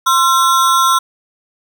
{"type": "ring-modulated tone", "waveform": "square", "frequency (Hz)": 1200, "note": "D6", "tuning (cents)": 37, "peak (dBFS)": -7, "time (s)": [0.06, 0.99], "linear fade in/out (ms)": 10, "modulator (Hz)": 152, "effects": []}